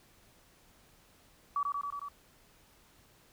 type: tone with echo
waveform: sine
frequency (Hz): 1144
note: D6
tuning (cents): -46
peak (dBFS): -28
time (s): 1.56-1.63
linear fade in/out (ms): 2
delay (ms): 91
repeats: 5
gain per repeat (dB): -2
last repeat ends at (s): 2.085
effects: pink hiss -63 dBFS RMS until 3.32 s